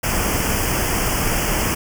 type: band-stop noise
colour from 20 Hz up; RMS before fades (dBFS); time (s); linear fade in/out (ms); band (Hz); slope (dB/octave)
pink; -20; 0.03-1.75; 10; 3200 to 4800; 96
effects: none